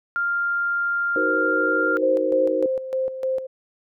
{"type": "tone", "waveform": "sine", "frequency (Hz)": 1396.9, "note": "F6", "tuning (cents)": 0, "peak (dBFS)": -20, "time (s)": [0.16, 1.97], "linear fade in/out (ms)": 0}
{"type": "chord", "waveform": "sine", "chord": "C half-diminished seventh", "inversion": "first", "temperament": "just", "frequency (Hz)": [314, 376.7, 470.9, 523.3], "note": ["Eb4", "Gb4", "Bb4", "C5"], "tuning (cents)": [16, 31, 18, 0], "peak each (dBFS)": [-26, -28, -26, -26], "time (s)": [1.16, 2.66], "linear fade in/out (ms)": 2}
{"type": "tone with tremolo", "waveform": "sine", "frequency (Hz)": 523.3, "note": "C5", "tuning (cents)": 0, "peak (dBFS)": -20, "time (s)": [2.02, 3.47], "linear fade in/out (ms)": 10, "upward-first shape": "square", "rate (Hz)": 3.3, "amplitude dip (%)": 65}
{"effects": []}